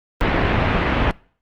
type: low-pass noise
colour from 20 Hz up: pink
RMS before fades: -18 dBFS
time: 0.21-1.11 s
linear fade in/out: 0 ms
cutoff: 2800 Hz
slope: 24 dB/octave
effects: noise-tail reverb RT60 0.5 s tail -24 dB re dry + Opus 32 kbps